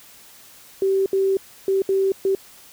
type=tone bursts at uneven times; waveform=sine; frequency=386.9 Hz; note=G4; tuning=23 cents flat; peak=-16 dBFS; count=5; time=0.82-1.06 / 1.13-1.37 / 1.68-1.82 / 1.89-2.12 / 2.25-2.35 s; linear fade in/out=2 ms; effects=white hiss -47 dBFS RMS until 2.72 s